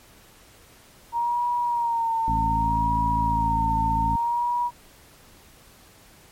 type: tone with vibrato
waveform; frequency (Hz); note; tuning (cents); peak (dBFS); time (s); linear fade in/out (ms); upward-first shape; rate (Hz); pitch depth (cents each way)
sine; 934; A#5; +3; -21; 1.12-4.71; 50; sine; 0.65; 56
type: harmonic tone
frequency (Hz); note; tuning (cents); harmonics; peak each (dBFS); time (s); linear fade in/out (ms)
55; A1; 0; 1 / 2 / 3 / 4 / 5; -27 / -30 / -32 / -33 / -34; 2.28-4.16; 0
effects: pink hiss -52 dBFS RMS until 6.31 s + MP3 64 kbps